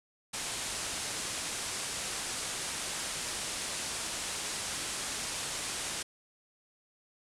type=low-pass noise; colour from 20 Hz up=white; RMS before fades=-37 dBFS; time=0.33-6.03 s; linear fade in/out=10 ms; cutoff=10000 Hz; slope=48 dB/octave; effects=none